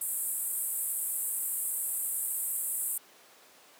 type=band-pass noise; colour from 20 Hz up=pink; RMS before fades=-33 dBFS; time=0.01-2.98 s; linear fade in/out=5 ms; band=7900 to 15000 Hz; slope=96 dB/octave; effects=pink hiss -56 dBFS RMS until 3.79 s + high-pass 400 Hz 12 dB/octave